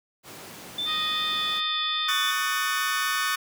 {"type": "high-pass noise", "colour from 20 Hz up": "pink", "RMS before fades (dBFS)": -43, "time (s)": [0.23, 1.62], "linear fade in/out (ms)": 50, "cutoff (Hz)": 150, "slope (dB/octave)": 12}
{"type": "tone with vibrato", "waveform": "sine", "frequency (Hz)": 3525, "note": "A7", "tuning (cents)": 2, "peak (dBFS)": -26, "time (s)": [0.78, 2.31], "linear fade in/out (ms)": 5, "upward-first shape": "triangle", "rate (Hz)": 2.6, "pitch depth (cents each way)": 21}
{"type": "harmonic tone", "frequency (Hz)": 622.3, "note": "D#5", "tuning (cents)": 0, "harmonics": [2, 3, 4, 5, 6, 7, 8], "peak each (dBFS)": [-31, -35, -37, -39, -41, -42, -43], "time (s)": [0.85, 2.13], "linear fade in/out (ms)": 50}
{"type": "chord", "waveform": "sawtooth", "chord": "D# half-diminished seventh", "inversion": "third", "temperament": "just", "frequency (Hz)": [1120.1, 1244.5, 1493.4, 1792.1], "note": ["C#6", "D#6", "F#6", "A6"], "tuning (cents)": [18, 0, 16, 31], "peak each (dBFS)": -26, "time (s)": [2.08, 3.36], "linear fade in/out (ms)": 10}
{"effects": []}